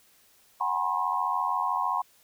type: tone cluster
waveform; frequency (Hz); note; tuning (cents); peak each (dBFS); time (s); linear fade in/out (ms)
sine; 736 / 811 / 892 / 978 / 1072; F#5 / G#5 / A5 / B5 / C6; -9 / -41 / +23 / -17 / +42; -33 / -34 / -36 / -29 / -29; 0.6-2.02; 10
effects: white hiss -61 dBFS RMS until 2.23 s